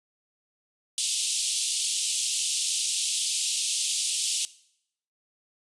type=band-pass noise; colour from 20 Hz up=white; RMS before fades=-28 dBFS; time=0.98-4.45 s; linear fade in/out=0 ms; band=2800 to 9800 Hz; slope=48 dB/octave; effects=noise-tail reverb RT60 0.7 s tail -19 dB re dry + resampled to 24000 Hz